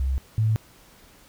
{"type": "tone pair in turn", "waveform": "sine", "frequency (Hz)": [66.3, 109.71], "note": ["C2", "A2"], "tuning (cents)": [23, -5], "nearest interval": "major sixth", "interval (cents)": 872, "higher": "second", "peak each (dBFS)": [-21, -18], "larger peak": "second", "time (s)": [[0, 0.18], [0.38, 0.56]], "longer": "neither", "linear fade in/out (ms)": 0, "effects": ["pink hiss -53 dBFS RMS until 1.28 s"]}